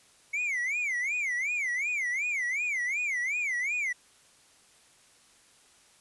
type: tone with vibrato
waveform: triangle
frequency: 2183 Hz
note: C#7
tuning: 27 cents flat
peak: -26 dBFS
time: 0.33-3.93 s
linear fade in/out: 10 ms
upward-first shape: sine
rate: 2.7 Hz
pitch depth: 220 cents each way
effects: white hiss -60 dBFS RMS until 6 s + resampled to 24000 Hz